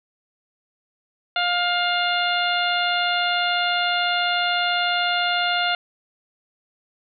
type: harmonic tone with a mistuned harmonic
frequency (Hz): 706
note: F5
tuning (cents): +19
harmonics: 1 / 2 / 3 / 4 / 5 / 6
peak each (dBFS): -24 / -24 / -29 / -26 / -28 / -32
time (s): 1.36-5.75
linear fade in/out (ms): 2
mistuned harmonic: 6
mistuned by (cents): -27
effects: none